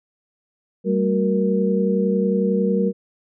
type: tone cluster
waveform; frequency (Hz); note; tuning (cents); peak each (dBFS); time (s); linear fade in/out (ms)
sine; 193.5 / 224.5 / 368.7 / 469.4; G3 / A3 / F#4 / A#4; -22 / +35 / -6 / +12; -19 / -26 / -27 / -21; 0.84-2.93; 50
effects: none